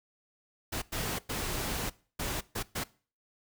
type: noise bursts at uneven times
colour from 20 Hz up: pink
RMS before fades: -34 dBFS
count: 6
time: 0.72-0.82 / 0.92-1.19 / 1.29-1.9 / 2.19-2.41 / 2.55-2.63 / 2.75-2.84 s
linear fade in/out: 10 ms
effects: noise-tail reverb RT60 0.4 s tail -21 dB re dry